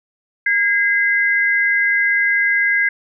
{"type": "tone pair together", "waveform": "sine", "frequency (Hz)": [1631.5, 2049], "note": ["G#6", "C7"], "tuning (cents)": [-31, -37], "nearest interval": "major third", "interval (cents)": 394, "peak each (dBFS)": -16, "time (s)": [0.46, 2.89], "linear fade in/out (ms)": 5, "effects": []}